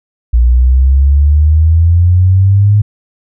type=exponential sweep; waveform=sine; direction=up; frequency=58.27 to 105.6 Hz; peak=-4 dBFS; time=0.33-2.82 s; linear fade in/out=10 ms; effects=none